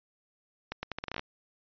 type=accelerating click train; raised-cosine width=0.3 ms; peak=-18 dBFS; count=11; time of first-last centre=0.72-1.194 s; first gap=110 ms; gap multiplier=0.79; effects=resampled to 11025 Hz